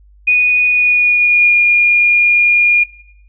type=tone with pitch glide; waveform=sine; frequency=2472 to 2423 Hz; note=D#7 to D#7; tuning=-12 to -47 cents; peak=-7 dBFS; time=0.27-2.84 s; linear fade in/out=10 ms; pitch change=-35 cents; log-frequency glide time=0.66-1.57 s; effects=noise-tail reverb RT60 0.7 s tail -17 dB re dry + added 50 Hz sine -42 dBFS peak until 3.28 s